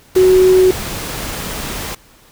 sine tone in noise, 371.5 Hz, F#4, 7 cents sharp, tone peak -6 dBFS, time 0.16-0.71 s, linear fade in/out 5 ms, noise pink, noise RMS -24 dBFS, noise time 0.15-1.95 s, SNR +15 dB, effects pink hiss -47 dBFS RMS until 2.31 s

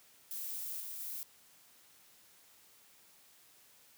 violet noise with level steps, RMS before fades -41 / -44 / -42 dBFS, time 0.31-1.23 s, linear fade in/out 0 ms, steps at 0.8 / 1 s, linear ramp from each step 5 ms, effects white hiss -63 dBFS RMS until 3.97 s + high-pass 80 Hz 12 dB/octave

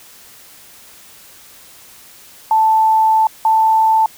sine tone pair in turn, 880 / 883.7 Hz, A5 / A5, 0 / +7 cents, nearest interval unison, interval 7 cents, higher second, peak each -9 dBFS, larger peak neither, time 2.51-3.27 / 3.45-4.06 s, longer first, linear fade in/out 2 ms, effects white hiss -42 dBFS RMS until 4.17 s

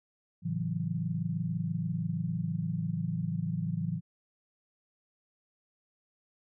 sine chord, F# minor seventh, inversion first, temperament equal, 110 / 138.59 / 164.81 / 185 Hz, A2 / C#3 / E3 / F#3, 0 / 0 / 0 / 0 cents, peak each -37 / -38 / -32 / -37 dBFS, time 0.42-4.01 s, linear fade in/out 50 ms, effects none

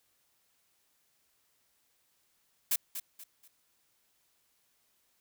blue noise with echo, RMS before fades -28 dBFS, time 2.71-2.76 s, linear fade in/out 5 ms, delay 240 ms, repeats 3, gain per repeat -10 dB, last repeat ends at 3.48 s, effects white hiss -73 dBFS RMS until 5.2 s

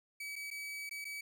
40% pulse tone with dropouts, 2283 Hz, D7, 50 cents flat, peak -40 dBFS, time 0.2-1.21 s, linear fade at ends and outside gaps 5 ms, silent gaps 0.357-0.361 / 0.504-0.511 / 0.894-0.91 / 1.045-1.051 s, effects none

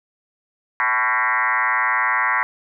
sine tone with frequency modulation, 1480 Hz, F#6, in tune, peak -16 dBFS, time 0.8-2.43 s, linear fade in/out 0 ms, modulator 120 Hz, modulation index 4.9, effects none

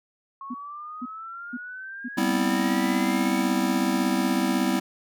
sine exponential sweep, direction up, 1086 to 2267 Hz, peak -35 dBFS, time 0.41-3.42 s, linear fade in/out 2 ms
sine tone bursts, 246.9 Hz, B3, in tune, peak -29 dBFS, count 5, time 0.5-2.6 s, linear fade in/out 10 ms, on 44 ms, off 470 ms
square chord, C major seventh, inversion second, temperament just, 196.22 / 245.3 / 261.6 / 327 Hz, G3 / B3 / C4 / E4, +2 / -12 / 0 / -14 cents, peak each -28 dBFS, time 2.17-4.8 s, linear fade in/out 10 ms
effects none

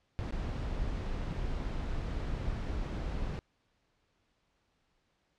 brown noise with dropouts, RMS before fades -35 dBFS, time 0.19-3.39 s, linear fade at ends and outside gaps 0 ms, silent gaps 0.309-0.324 s, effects pink hiss -75 dBFS RMS until 5.38 s + low-pass 5000 Hz 12 dB/octave

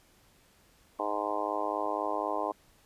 harmonic tone, 104 Hz, G#2, 3 cents sharp, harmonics 3 / 4 / 5 / 6 / 7 / 8 / 9 / 10, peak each -39 / -39 / -39 / -36 / -38 / -37 / -38 / -36 dBFS, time 0.99-2.52 s, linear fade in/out 5 ms, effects pink hiss -63 dBFS RMS until 2.85 s + resampled to 32000 Hz

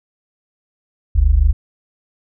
sine tone pair together, 45.53 / 71.4 Hz, F#1 / D2, -27 / -48 cents, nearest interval minor sixth, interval 779 cents, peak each -12 dBFS, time 1.15-1.53 s, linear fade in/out 10 ms, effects none

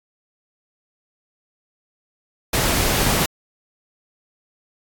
pink noise, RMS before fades -19 dBFS, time 2.53-3.26 s, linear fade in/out 5 ms, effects AAC 64 kbps

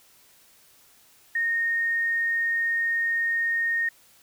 sine tone, 1848 Hz, A#6, 16 cents flat, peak -22 dBFS, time 1.35-3.89 s, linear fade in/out 5 ms, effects white hiss -57 dBFS RMS until 4.22 s

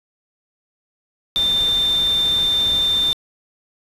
sine tone in noise, 3586 Hz, A7, 32 cents sharp, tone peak -15 dBFS, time 1.36-3.13 s, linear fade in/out 0 ms, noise pink, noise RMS -32 dBFS, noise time 1.36-3.13 s, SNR +14 dB, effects resampled to 32000 Hz

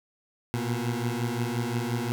20% pulse beating tone pair, 116.54 / 122.24 Hz, A#2 / B2, 0 / -17 cents, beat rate 5.7 Hz, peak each -25 / -25 dBFS, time 0.54-2.12 s, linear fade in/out 0 ms, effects none

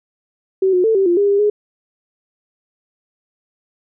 sine tone with pitch steps, 381 / 362.5 / 445.2 / 387.7 / 347.8 / 404.7 / 401.5 / 417 Hz, G4 / F#4 / A4 / G4 / F4 / G#4 / G4 / G#4, -49 / -35 / +20 / -19 / -7 / -45 / +41 / +7 cents, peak -11 dBFS, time 0.62-1.5 s, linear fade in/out 5 ms, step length 110 ms, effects none

